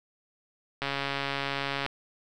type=click train; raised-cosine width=0.3 ms; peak=-14 dBFS; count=146; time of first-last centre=0.82-1.863 s; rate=139 Hz; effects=none